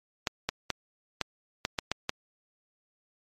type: clicks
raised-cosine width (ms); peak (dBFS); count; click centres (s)
0.2; -10; 8; 0.272 / 0.49 / 0.703 / 1.213 / 1.651 / 1.788 / 1.916 / 2.094
effects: MP3 64 kbps